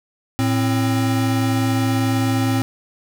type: tone pair together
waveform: square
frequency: 111.4 / 265 Hz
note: A2 / C4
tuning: +22 / +22 cents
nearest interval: octave + minor third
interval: 1500 cents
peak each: -20 dBFS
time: 0.39-2.62 s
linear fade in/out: 0 ms
effects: none